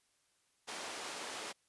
pink band-pass noise, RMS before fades -44 dBFS, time 0.67-1.53 s, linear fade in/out 20 ms, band 450 to 9500 Hz, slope 12 dB/octave, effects white hiss -75 dBFS RMS until 1.68 s + resampled to 24000 Hz

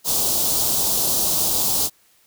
white band-stop noise, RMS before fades -20 dBFS, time 0.04-1.9 s, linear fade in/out 50 ms, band 980 to 3700 Hz, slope 24 dB/octave, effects white hiss -58 dBFS RMS until 2.26 s

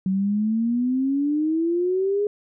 sine exponential sweep, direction up, 186.6 to 418.1 Hz, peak -19 dBFS, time 0.06-2.27 s, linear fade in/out 2 ms, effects none

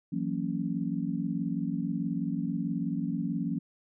sine chord, F# dominant seventh, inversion third, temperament just, 166.5 / 185 / 231.2 / 277.5 Hz, E3 / F#3 / A#3 / C#4, +18 / 0 / -14 / +2 cents, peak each -34 dBFS, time 0.12-3.59 s, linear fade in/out 10 ms, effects none

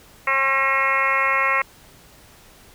harmonic tone with a mistuned harmonic, 270 Hz, C#4, 45 cents flat, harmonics 2 / 3 / 4 / 5 / 6 / 7 / 8 / 9 / 10, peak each -29 / -34 / -22 / -26 / -34 / -23 / -22 / -30 / -32 dBFS, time 0.27-1.62 s, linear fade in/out 5 ms, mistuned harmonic 10, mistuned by -16 cents, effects pink hiss -49 dBFS RMS until 2.74 s

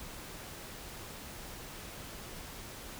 silence, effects pink hiss -46 dBFS RMS until 2.99 s

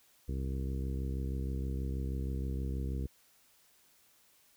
harmonic tone, 66.3 Hz, C2, 23 cents sharp, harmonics 1 / 2 / 3 / 4 / 5 / 6 / 7, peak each -34 / -40 / -44 / -46 / -48 / -50 / -51 dBFS, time 0.28-3.07 s, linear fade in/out 10 ms, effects white hiss -66 dBFS RMS until 4.56 s

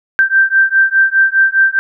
sine beating tone pair, 1565 / 1569.9 Hz, G6 / G6, -3 / +2 cents, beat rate 4.9 Hz, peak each -11 dBFS, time 0.19-1.79 s, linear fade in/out 0 ms, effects none

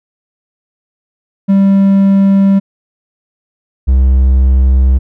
triangle tone pair in turn, 196 / 65.24 Hz, G3 / C2, 0 / -4 cents, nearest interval octave + perfect fifth, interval 1904 cents, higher first, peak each -3 dBFS, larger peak neither, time 1.48-2.6 / 3.87-4.99 s, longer neither, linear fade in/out 20 ms, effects none

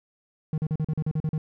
triangle tone bursts, 155.56 Hz, D#3, in tune, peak -21 dBFS, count 10, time 0.53-1.38 s, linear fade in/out 2 ms, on 49 ms, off 40 ms, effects none

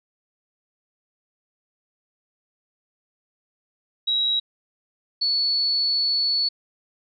sine tone pair in turn, 3856 / 4427 Hz, B7 / C#8, -42 / -3 cents, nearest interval major second, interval 239 cents, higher second, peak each -19 / -19 dBFS, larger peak neither, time 4.07-4.4 / 5.21-6.49 s, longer second, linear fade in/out 10 ms, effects none

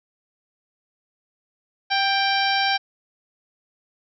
harmonic tone with a mistuned harmonic, 784 Hz, G5, in tune, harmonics 1 / 2 / 3 / 4 / 5 / 6 / 7, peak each -22 / -25 / -27 / -28 / -29 / -30 / -30 dBFS, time 1.9-2.78 s, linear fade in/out 20 ms, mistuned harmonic 2, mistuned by +20 cents, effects none

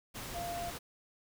sine tone in noise, 693 Hz, F5, 14 cents flat, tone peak -37 dBFS, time 0.34-0.71 s, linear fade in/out 20 ms, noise pink, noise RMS -43 dBFS, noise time 0.14-0.79 s, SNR +3 dB, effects none

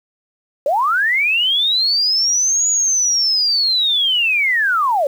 sine linear two-way sweep, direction up then down, 528 to 6870 to 528 Hz, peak -13 dBFS, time 0.66-5.07 s, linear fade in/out 2 ms, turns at 2.68 s, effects 7-bit

